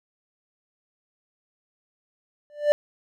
triangle tone with exponential growth, 590 Hz, D5, 8 cents sharp, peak -9 dBFS, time 2.5-2.72 s, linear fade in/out 0 ms, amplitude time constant 46 ms, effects none

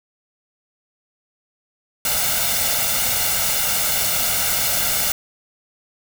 white noise with comb filter, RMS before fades -20 dBFS, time 2.05-5.12 s, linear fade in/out 2 ms, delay 1.4 ms, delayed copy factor +0.7, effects none

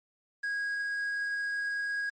triangle tone with quantisation, 1645 Hz, G#6, 17 cents flat, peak -28 dBFS, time 0.43-2.1 s, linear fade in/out 10 ms, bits 9, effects MP3 32 kbps

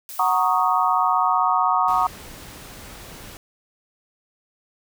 blue noise with exponential decay, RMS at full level -35 dBFS, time 0.09-1.89 s, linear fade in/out 0 ms, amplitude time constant 390 ms
sine chord, D# minor seventh, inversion first, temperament equal, 740 / 932.3 / 1108.7 / 1244.5 Hz, F#5 / A#5 / C#6 / D#6, 0 / 0 / 0 / 0 cents, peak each -22 dBFS, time 0.19-2.07 s, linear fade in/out 5 ms
pink noise, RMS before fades -40 dBFS, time 1.88-3.37 s, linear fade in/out 0 ms
effects none

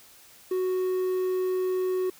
triangle tone with quantisation, 370 Hz, F#4, in tune, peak -22 dBFS, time 0.51-2.1 s, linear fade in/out 5 ms, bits 8, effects white hiss -53 dBFS RMS until 2.19 s

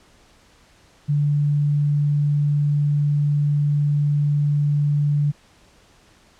sine tone, 146 Hz, D3, 10 cents flat, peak -16 dBFS, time 1.08-5.32 s, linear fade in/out 20 ms, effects pink hiss -54 dBFS RMS until 6.39 s + low-pass 8000 Hz 12 dB/octave

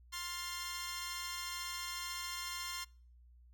10% pulse chord, F major, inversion second, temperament equal with one note detuned, 1053.2 / 1396.9 / 1760 Hz, C6 / F6 / A6, +11 / 0 / 0 cents, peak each -33 / -39 / -39 dBFS, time 0.12-2.85 s, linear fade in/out 20 ms, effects noise-tail reverb RT60 0.5 s tail -26 dB re dry + added 60 Hz sine -58 dBFS peak until 3.53 s

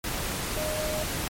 sine tone in noise, 615 Hz, D#5, 20 cents flat, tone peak -30 dBFS, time 0.57-1.03 s, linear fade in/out 2 ms, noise pink, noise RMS -31 dBFS, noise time 0.04-1.28 s, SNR -2 dB, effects MP3 64 kbps

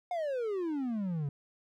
triangle exponential sweep, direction down, 730 to 136.6 Hz, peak -29 dBFS, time 0.11-1.29 s, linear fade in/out 2 ms, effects none

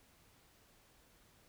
silence, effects pink hiss -67 dBFS RMS until 1.48 s

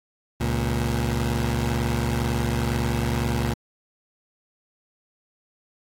20% pulse tone pair together, 69.9 / 117.77 Hz, C#2 / A#2, +15 / +18 cents, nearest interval major sixth, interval 903 cents, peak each -20 dBFS, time 0.4-3.54 s, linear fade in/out 10 ms, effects AAC 48 kbps

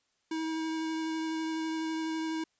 square tone with vibrato, 320 Hz, D#4, 49 cents sharp, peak -32 dBFS, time 0.31-2.44 s, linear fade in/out 5 ms, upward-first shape triangle, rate 12 Hz, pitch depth 13 cents each way, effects white hiss -75 dBFS RMS until 2.59 s + resampled to 16000 Hz

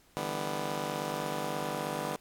10% pulse chord, E minor seventh, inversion third, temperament just, 148.33 / 164.81 / 197.78 / 247.2 Hz, D3 / E3 / G3 / B3, +18 / 0 / +16 / +2 cents, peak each -30 / -33 / -31 / -31 dBFS, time 0.17-2.16 s, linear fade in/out 0 ms, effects pink hiss -63 dBFS RMS until 2.2 s + AAC 64 kbps

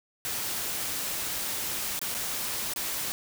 white noise with dropouts, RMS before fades -32 dBFS, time 0.25-3.12 s, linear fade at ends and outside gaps 0 ms, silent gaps 1.992-2.015 / 2.143-2.148 / 2.736-2.761 s, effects none

